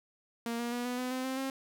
sawtooth tone with pitch steps, 233.1 / 237.7 / 242.4 / 247.2 / 252.2 / 257.2 / 262.3 / 267.5 Hz, A#3 / A#3 / B3 / B3 / B3 / C4 / C4 / C4, 0 / +34 / -32 / +2 / +36 / -30 / +4 / +38 cents, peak -29 dBFS, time 0.46-1.5 s, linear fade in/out 2 ms, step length 130 ms, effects none

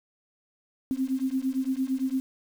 sine beating tone pair, 258.8 / 267.6 Hz, C4 / C4, -19 / +39 cents, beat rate 8.8 Hz, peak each -28 / -28 dBFS, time 0.91-2.2 s, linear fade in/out 0 ms, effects 8-bit

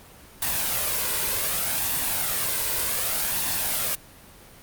white noise with flanger, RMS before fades -25 dBFS, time 0.42-3.95 s, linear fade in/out 2 ms, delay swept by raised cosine 1.1 to 2.04 ms, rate 0.66 Hz, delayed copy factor +0.5, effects pink hiss -48 dBFS RMS until 4.62 s + Opus 32 kbps

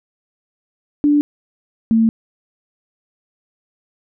sine tone pair in turn, 292.7 / 225 Hz, D4 / A3, -6 / +39 cents, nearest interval perfect fourth, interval 455 cents, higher first, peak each -10 dBFS, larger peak neither, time 1.04-1.21 / 1.91-2.09 s, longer second, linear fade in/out 0 ms, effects none

